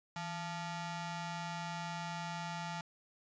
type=ring-modulated tone; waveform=sawtooth; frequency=518 Hz; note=C5; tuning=17 cents flat; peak=-32 dBFS; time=0.16-2.81 s; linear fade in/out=2 ms; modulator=353 Hz; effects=resampled to 16000 Hz